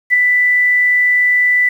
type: tone with ADSR envelope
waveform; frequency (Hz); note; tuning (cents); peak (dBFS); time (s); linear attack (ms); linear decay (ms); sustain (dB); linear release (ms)
sine; 1983; B6; +7; -5; 0.1-1.69; 36; 6; -4; 5
effects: 7-bit